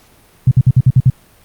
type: tone bursts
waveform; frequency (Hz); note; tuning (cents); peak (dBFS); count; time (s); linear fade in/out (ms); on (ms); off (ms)
sine; 128.1; C3; -36; -4; 7; 0.47-1.101; 5; 43; 55
effects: pink hiss -48 dBFS RMS until 1.44 s + Opus 48 kbps